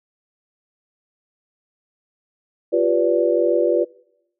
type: chord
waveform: sine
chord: G dominant seventh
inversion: third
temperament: equal with one note detuned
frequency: 349.2 / 392 / 493.9 / 580.2 Hz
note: F4 / G4 / B4 / D5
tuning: 0 / 0 / 0 / -21 cents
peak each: -19 / -24 / -19 / -20 dBFS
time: 2.72-3.85 s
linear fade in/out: 20 ms
effects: noise-tail reverb RT60 0.8 s tail -23 dB re dry